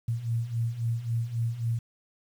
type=beating tone pair; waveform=sine; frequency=113.7 / 117.4 Hz; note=A#2 / A#2; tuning=-43 / +13 cents; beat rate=3.7 Hz; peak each=-32 / -28 dBFS; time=0.08-1.79 s; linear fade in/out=5 ms; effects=9-bit